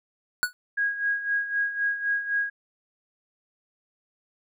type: tone with exponential decay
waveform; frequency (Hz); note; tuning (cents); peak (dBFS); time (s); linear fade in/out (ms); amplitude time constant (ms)
square; 1472; F#6; -9; -17; 0.43-0.53; 0; 21
type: tone with tremolo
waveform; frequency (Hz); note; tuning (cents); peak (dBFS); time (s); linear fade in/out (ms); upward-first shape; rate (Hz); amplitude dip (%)
sine; 1643; G#6; -19; -21; 0.77-2.5; 10; sine; 3.9; 70
effects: none